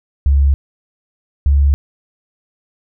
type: tone pair in turn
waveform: sine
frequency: 69.6 / 70.49 Hz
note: C#2 / C#2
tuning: +8 / +30 cents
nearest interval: unison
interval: 22 cents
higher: second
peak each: -8 dBFS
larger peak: neither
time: 0.26-0.54 / 1.46-1.74 s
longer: neither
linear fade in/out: 0 ms
effects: none